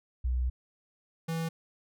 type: tone pair in turn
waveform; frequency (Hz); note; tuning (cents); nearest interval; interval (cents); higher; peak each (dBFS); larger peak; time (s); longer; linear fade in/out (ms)
sine / square; 62.2 / 163.96; B1 / E3; +13 / -9; octave + perfect fourth; 1678; second; -26 / -31; first; 0.24-0.5 / 1.28-1.49; first; 10
effects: none